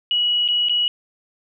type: tone with dropouts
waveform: sine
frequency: 2920 Hz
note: F#7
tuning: 24 cents flat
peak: -16 dBFS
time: 0.11-0.88 s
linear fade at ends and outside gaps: 1 ms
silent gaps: 0.479-0.486 / 0.686-0.695 s
effects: none